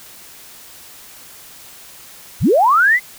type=linear sweep; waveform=sine; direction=up; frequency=41.2 to 2088 Hz; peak=-9 dBFS; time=2.4-3 s; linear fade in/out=50 ms; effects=white hiss -40 dBFS RMS until 3.18 s